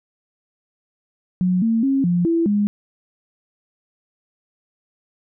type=tone with pitch steps; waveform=sine; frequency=182.1 / 226.5 / 271.4 / 175.2 / 333.3 / 205.8 Hz; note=F#3 / A#3 / C#4 / F3 / E4 / G#3; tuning=-27 / -50 / -36 / +6 / +19 / -16 cents; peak=-15 dBFS; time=1.41-2.67 s; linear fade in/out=0 ms; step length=210 ms; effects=none